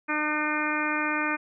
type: harmonic tone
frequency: 302.6 Hz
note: D#4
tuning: 48 cents flat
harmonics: 1 / 2 / 3 / 4 / 5 / 6 / 7 / 8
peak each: -31 / -37 / -34 / -32 / -31 / -34 / -35 / -32 dBFS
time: 0.08-1.37 s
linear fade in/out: 20 ms
effects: none